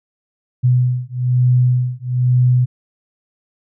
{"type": "beating tone pair", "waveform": "sine", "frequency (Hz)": [124.5, 125.6], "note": ["B2", "B2"], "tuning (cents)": [14, 30], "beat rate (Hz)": 1.1, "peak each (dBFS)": -15, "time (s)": [0.63, 2.66], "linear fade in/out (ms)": 20, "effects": []}